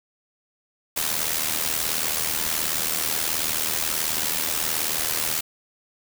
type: noise with amplitude modulation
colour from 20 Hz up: white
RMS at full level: -22 dBFS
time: 0.96-5.41 s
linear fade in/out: 10 ms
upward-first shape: sine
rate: 78.6 Hz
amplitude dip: 70%
effects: none